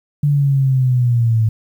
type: linear sweep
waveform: sine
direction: down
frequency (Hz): 146.83 to 109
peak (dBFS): -11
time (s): 0.23-1.49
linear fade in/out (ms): 5
effects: 8-bit